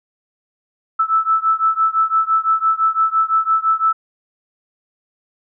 sine beating tone pair, 1312 / 1317.9 Hz, E6 / E6, -9 / -1 cents, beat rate 5.9 Hz, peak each -16 / -17 dBFS, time 0.99-3.93 s, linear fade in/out 10 ms, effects none

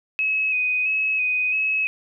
sine tone with vibrato, 2535 Hz, D#7, 32 cents sharp, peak -19 dBFS, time 0.19-1.87 s, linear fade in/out 0 ms, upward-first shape square, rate 1.5 Hz, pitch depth 25 cents each way, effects none

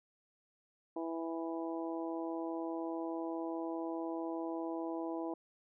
harmonic tone, 164.81 Hz, E3, in tune, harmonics 2 / 3 / 4 / 5 / 6, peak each -38 / -45 / -44 / -47 / -48 dBFS, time 0.96-5.34 s, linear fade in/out 5 ms, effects none

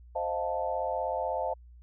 sine chord, F dominant seventh, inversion second, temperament equal, 523.3 / 622.3 / 698.5 / 880 Hz, C5 / Eb5 / F5 / A5, 0 / 0 / 0 / 0 cents, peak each -34 dBFS, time 0.15-1.54 s, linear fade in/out 10 ms, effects added 60 Hz sine -49 dBFS peak until 1.82 s

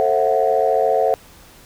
sine chord, F# half-diminished seventh, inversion first, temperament just, 444 / 532.8 / 666 / 740 Hz, A4 / C5 / E5 / F#5, +16 / +31 / +18 / 0 cents, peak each -19 dBFS, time 0-1.14 s, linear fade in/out 0 ms, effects tanh soft clip ceiling -5 dBFS + pink hiss -46 dBFS RMS until 1.65 s

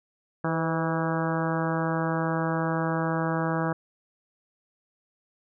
harmonic tone with a mistuned harmonic, 162.4 Hz, E3, 26 cents flat, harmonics 1 / 2 / 3 / 4 / 5 / 6 / 7 / 8 / 9 / 10, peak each -28 / -31 / -33 / -34 / -35 / -36 / -36 / -37 / -38 / -38 dBFS, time 0.44-3.73 s, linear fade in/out 5 ms, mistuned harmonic 3, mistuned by +42 cents, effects none

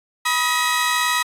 30% pulse tone cluster, 981 / 1264 / 1903 / 3303 / 3995 Hz, B5 / D#6 / A#6 / G#7 / B7, -12 / +27 / +35 / -10 / +19 cents, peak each -20 / -20 / -20 / -28 / -27 dBFS, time 0.25-1.23 s, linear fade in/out 10 ms, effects resampled to 32000 Hz

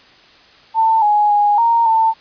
sine tone with pitch steps, 893 / 835 / 826 / 928 / 894 Hz, A5 / G#5 / G#5 / A#5 / A5, +25 / +9 / -10 / -8 / +27 cents, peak -10 dBFS, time 0.74-2.14 s, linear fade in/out 50 ms, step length 280 ms, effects white hiss -46 dBFS RMS until 2.2 s + resampled to 11025 Hz

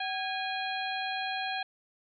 harmonic tone with a mistuned harmonic, 821 Hz, G#5, 20 cents flat, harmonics 1 / 2 / 3 / 4 / 5, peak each -34 / -37 / -39 / -40 / -41 dBFS, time 0-1.63 s, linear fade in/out 5 ms, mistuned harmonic 1, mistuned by -130 cents, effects none

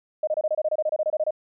sine tone bursts, 618 Hz, D#5, 12 cents flat, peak -20 dBFS, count 16, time 0.23-1.308 s, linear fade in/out 5 ms, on 43 ms, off 26 ms, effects none

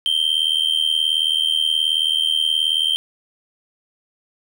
triangle tone with amplitude modulation, 3136 Hz, G7, in tune, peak -11 dBFS, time 0.06-2.96 s, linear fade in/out 0 ms, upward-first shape sine, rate 78.7 Hz, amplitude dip 85%, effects none

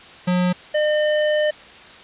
square tone pair in turn, 180 / 605.4 Hz, F#3 / D#5, -47 / -48 cents, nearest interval octave + major sixth, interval 2099 cents, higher second, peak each -17 dBFS, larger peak neither, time 0.27-0.53 / 0.74-1.51 s, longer second, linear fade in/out 10 ms, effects white hiss -42 dBFS RMS until 2.03 s + resampled to 8000 Hz

